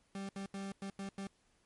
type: tone bursts at uneven times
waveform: 40% pulse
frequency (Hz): 196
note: G3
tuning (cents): 0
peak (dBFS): -39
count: 6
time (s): 0.15-0.29 / 0.36-0.46 / 0.54-0.72 / 0.82-0.9 / 0.99-1.09 / 1.18-1.27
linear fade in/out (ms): 2
effects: pink hiss -73 dBFS RMS until 1.65 s + MP3 48 kbps